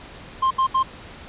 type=tone bursts; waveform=triangle; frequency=1055 Hz; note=C6; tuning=14 cents sharp; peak=-14 dBFS; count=3; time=0.42-0.831 s; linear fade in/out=10 ms; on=89 ms; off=72 ms; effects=pink hiss -41 dBFS RMS until 1.28 s + resampled to 8000 Hz